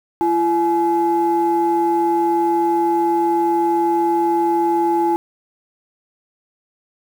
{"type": "tone pair together", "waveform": "sine", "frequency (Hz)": [340.1, 848], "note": ["F4", "G#5"], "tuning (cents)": [-46, 36], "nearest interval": "octave + major third", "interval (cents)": 1582, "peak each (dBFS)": -16, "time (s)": [0.21, 5.16], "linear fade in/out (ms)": 0, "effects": ["tanh soft clip ceiling -8 dBFS", "7-bit"]}